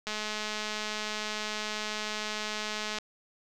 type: click train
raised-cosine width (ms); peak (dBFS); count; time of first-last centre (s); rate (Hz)
0.2; -17; 622; 0.07-2.985; 213
effects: none